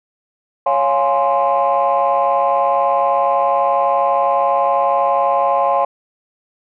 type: chord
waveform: sine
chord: Db major seventh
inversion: none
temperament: equal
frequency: 554.4 / 698.5 / 830.6 / 1046.5 Hz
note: Db5 / F5 / Ab5 / C6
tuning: 0 / 0 / 0 / 0 cents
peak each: -17 dBFS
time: 0.66-5.85 s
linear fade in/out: 5 ms
effects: tanh soft clip ceiling -6 dBFS